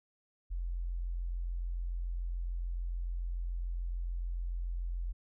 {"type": "tone", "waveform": "sine", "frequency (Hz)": 43.46, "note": "F1", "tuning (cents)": -8, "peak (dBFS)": -33, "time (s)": [0.5, 5.13], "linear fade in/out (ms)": 20, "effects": []}